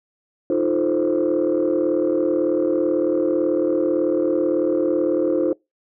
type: chord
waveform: sine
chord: F dominant seventh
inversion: third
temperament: equal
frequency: 311.1 / 349.2 / 440 / 523.3 Hz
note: Eb4 / F4 / A4 / C5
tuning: 0 / 0 / 0 / 0 cents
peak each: -21 / -20 / -25 / -21 dBFS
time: 0.5-5.53 s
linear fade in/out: 2 ms
effects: noise-tail reverb RT60 0.2 s tail -24 dB re dry + tanh soft clip ceiling -11 dBFS